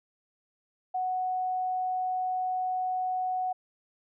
sine tone, 740 Hz, F#5, in tune, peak -27 dBFS, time 0.94-3.53 s, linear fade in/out 10 ms, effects none

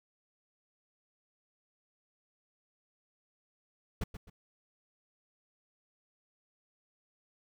brown noise with echo, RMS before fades -32 dBFS, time 4.01-4.04 s, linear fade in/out 5 ms, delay 130 ms, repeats 2, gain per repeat -10 dB, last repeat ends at 4.3 s, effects none

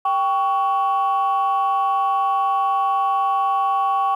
sine tone pair together, 784 / 1120 Hz, G5 / C#6, 0 / +18 cents, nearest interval tritone, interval 618 cents, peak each -18 dBFS, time 0.05-4.15 s, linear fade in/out 5 ms, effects tanh soft clip ceiling -12 dBFS + 9-bit

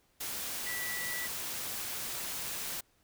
sine tone in noise, 1960 Hz, B6, 14 cents flat, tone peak -37 dBFS, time 0.66-1.27 s, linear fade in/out 10 ms, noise white, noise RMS -38 dBFS, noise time 0.2-2.81 s, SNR -2 dB, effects pink hiss -70 dBFS RMS until 3.03 s

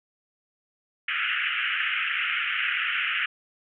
white band-pass noise, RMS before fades -27 dBFS, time 1.08-3.26 s, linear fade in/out 5 ms, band 1300 to 3000 Hz, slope 96 dB/octave, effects none

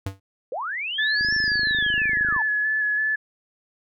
square tone with exponential decay, 97 Hz, G2, 18 cents flat, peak -23 dBFS, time 0.06-0.2 s, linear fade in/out 5 ms, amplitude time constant 29 ms
sine linear two-way sweep, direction up then down, 446.6 to 5500 to 840 Hz, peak -26 dBFS, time 0.52-2.42 s, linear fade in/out 2 ms, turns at 1.34 s
sine tone with vibrato, 1715 Hz, A6, 45 cents flat, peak -20 dBFS, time 0.98-3.16 s, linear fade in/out 10 ms, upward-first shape square, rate 3 Hz, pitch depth 18 cents each way
click train, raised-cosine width 3 ms, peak -24 dBFS, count 31, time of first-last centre 1.21-2.364 s, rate 26 Hz
effects none

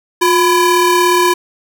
40% pulse ring-modulated tone, 677 Hz, E5, 46 cents sharp, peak -5 dBFS, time 0.21-1.34 s, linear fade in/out 10 ms, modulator 320 Hz, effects 7-bit

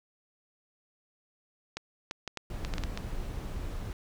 clicks, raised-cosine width 0.2 ms, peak -18 dBFS, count 9, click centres 1.77 / 2.111 / 2.277 / 2.373 / 2.649 / 2.738 / 2.782 / 2.837 / 2.975 s
brown noise, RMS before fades -36 dBFS, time 2.5-3.93 s, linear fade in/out 2 ms
effects none

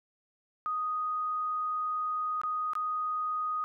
sine tone with dropouts, 1244.5 Hz, D#6, in tune, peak -29 dBFS, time 0.66-3.64 s, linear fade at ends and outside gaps 0 ms, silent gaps 2.415-2.435 / 2.734-2.753 s, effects none

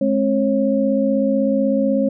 sine tone cluster, 211.7 / 267.8 / 545 Hz, G#3 / C4 / C#5, +33 / +40 / -29 cents, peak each -19 dBFS, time 0.01-2.09 s, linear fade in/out 5 ms, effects none

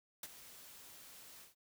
white noise with ADSR envelope, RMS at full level -43 dBFS, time 0.23-1.55 s, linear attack 4 ms, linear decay 32 ms, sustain -13 dB, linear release 140 ms, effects none

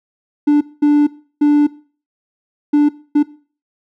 triangle tone bursts at uneven times, 293.7 Hz, D4, in tune, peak -5 dBFS, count 5, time 0.47-0.61 / 0.82-1.07 / 1.41-1.67 / 2.73-2.89 / 3.15-3.23 s, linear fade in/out 10 ms, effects noise-tail reverb RT60 0.4 s tail -20 dB re dry + tanh soft clip ceiling -2 dBFS

